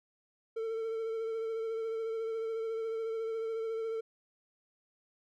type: tone with vibrato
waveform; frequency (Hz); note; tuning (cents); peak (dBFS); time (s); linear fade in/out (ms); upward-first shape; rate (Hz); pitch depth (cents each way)
triangle; 449; A4; +35; -31; 0.56-4.01; 10; sine; 14; 23
effects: none